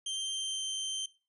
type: tone with pitch glide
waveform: sawtooth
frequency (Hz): 3146 to 3124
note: G7 to G7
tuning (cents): +6 to -7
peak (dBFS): -30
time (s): 0.06-1.06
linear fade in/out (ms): 5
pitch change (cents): -13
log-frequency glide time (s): 0.33-0.63
effects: noise-tail reverb RT60 0.3 s tail -18 dB re dry + resampled to 24000 Hz